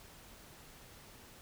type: silence
effects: pink hiss -56 dBFS RMS until 1.41 s